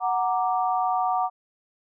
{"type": "chord", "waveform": "sine", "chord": "Gb augmented", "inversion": "none", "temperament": "equal", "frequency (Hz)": [740, 932.3, 1174.7], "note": ["Gb5", "Bb5", "D6"], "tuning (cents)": [0, 0, 0], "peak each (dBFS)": [-23, -28, -28], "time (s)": [0, 1.3], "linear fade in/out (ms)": 50, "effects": []}